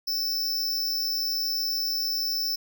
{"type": "tone with amplitude modulation", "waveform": "square", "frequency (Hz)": 5274, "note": "E8", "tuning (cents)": 0, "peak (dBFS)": -22, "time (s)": [0.07, 2.56], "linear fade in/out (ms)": 10, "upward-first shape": "sine", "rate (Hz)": 259, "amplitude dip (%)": 80, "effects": []}